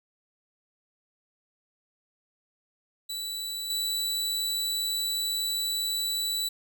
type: tone with level steps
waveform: sawtooth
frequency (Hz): 3951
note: B7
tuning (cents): 0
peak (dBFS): -29 / -24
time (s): 3.09-6.49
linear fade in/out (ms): 10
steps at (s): 3.7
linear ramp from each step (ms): 2
effects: none